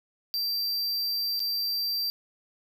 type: tone with dropouts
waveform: square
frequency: 4699 Hz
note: D8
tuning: in tune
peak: -27 dBFS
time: 0.34-2.1 s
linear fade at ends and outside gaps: 0 ms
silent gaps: 1.394-1.402 s
effects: none